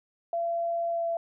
sine tone with pitch glide, 679 to 673.1 Hz, F5 to E5, -49 to +36 cents, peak -26 dBFS, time 0.33-1.17 s, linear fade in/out 2 ms, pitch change -15 cents, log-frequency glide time 0.9-1.06 s, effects none

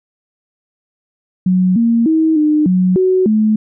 sine tone with pitch steps, 184 / 231.8 / 318.9 / 303.1 / 183.7 / 372.5 / 215.8 Hz, F#3 / A#3 / D#4 / D#4 / F#3 / F#4 / A3, -9 / -10 / +43 / -45 / -12 / +12 / -33 cents, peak -9 dBFS, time 1.46-3.56 s, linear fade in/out 5 ms, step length 300 ms, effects none

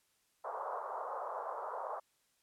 white band-pass noise, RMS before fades -41 dBFS, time 0.44-2 s, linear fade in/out 10 ms, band 480 to 1200 Hz, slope 48 dB/octave, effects white hiss -75 dBFS RMS until 2.42 s + low-pass 12000 Hz 12 dB/octave

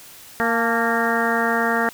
harmonic tone with a mistuned harmonic, 231.3 Hz, A#3, 13 cents flat, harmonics 1 / 2 / 3 / 4 / 5 / 6 / 7 / 8, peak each -25 / -25 / -25 / -27 / -28 / -26 / -26 / -25 dBFS, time 0.4-1.89 s, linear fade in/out 0 ms, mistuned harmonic 4, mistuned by -54 cents, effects white hiss -43 dBFS RMS until 1.93 s

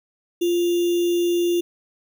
sine tone with sample-and-hold, 347.8 Hz, F4, 7 cents flat, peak -17 dBFS, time 0.41-1.61 s, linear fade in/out 10 ms, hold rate 3150 Hz, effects none

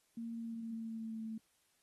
sine tone with pitch glide, 230.4 to 221.7 Hz, A#3 to A3, -20 to +13 cents, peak -40 dBFS, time 0.17-1.38 s, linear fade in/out 5 ms, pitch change -67 cents, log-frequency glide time 0.33-1.24 s, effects white hiss -75 dBFS RMS until 1.82 s + AAC 32 kbps

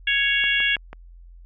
harmonic tone, 555 Hz, C#5, 2 cents sharp, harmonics 3 / 4 / 5 / 6, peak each -23 / -24 / -23 / -25 dBFS, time 0.07-0.76 s, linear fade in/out 5 ms
click train, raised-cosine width 0.5 ms, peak -21 dBFS, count 4, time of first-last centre 0.44-0.93 s, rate 6.12 Hz
effects added 43 Hz sine -42 dBFS peak until 1.45 s

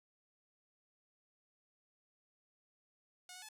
5% pulse tone with pitch steps, 726 / 736 / 862 Hz, F#5 / F#5 / A5, -33 / -9 / -36 cents, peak -38 dBFS, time 3.29-3.488 s, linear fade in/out 2 ms, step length 66 ms, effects none

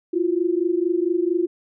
sine tone pair together, 336.6 / 361 Hz, E4 / F#4, +36 / -43 cents, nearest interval minor second, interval 121 cents, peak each -21 / -21 dBFS, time 0.13-1.47 s, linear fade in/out 10 ms, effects none

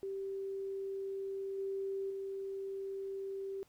sine tone with level steps, 389.9 Hz, G4, 9 cents flat, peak -37 / -35 / -38 dBFS, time 0.03-3.63 s, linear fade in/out 0 ms, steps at 1.58 / 2.1 s, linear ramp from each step 5 ms, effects pink hiss -70 dBFS RMS until 3.68 s

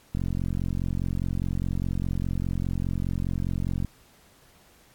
click train, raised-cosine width 5 ms, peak -16 dBFS, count 167, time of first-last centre 0.15-3.847 s, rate 44.9 Hz, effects pink hiss -58 dBFS RMS until 4.94 s + AAC 64 kbps

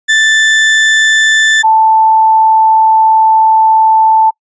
35% pulse / sine tone pair in turn, 1763 / 881.5 Hz, A6 / A5, +3 / +3 cents, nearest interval octave, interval 1200 cents, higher first, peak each -4 dBFS, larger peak neither, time 0.08-1.63 / 1.63-4.31 s, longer second, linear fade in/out 20 ms, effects noise-tail reverb RT60 0.1 s tail -26 dB re dry + resampled to 16000 Hz

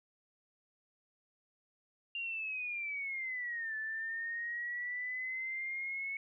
sine linear two-way sweep, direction down then up, 2794 to 1744 to 2208 Hz, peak -36 dBFS, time 2.15-6.17 s, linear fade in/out 2 ms, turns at 3.76 s, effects none

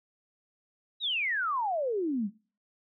sine exponential sweep, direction down, 3951 to 186.6 Hz, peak -27 dBFS, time 1-2.3 s, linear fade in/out 50 ms, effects noise-tail reverb RT60 0.4 s tail -22 dB re dry

